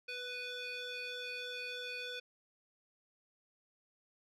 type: tone with frequency modulation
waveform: sine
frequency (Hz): 493.9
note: B4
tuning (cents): 0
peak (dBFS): -38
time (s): 0.08-2.2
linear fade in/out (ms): 10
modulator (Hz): 991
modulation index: 3.7
effects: tanh soft clip ceiling -38 dBFS